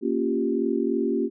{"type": "chord", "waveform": "sine", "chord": "G half-diminished seventh", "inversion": "first", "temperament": "equal", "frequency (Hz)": [233.1, 277.2, 349.2, 392], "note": ["Bb3", "Db4", "F4", "G4"], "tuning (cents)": [0, 0, 0, 0], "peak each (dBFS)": -27, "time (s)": [0.01, 1.3], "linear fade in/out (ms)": 50, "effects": []}